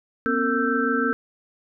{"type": "tone cluster", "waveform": "sine", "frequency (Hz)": [241.7, 267.8, 455.1, 1331, 1556], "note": ["B3", "C4", "A#4", "E6", "G6"], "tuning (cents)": [-37, 40, -42, 16, -13], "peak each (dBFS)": -26, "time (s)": [0.26, 1.13], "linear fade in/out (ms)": 0, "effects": []}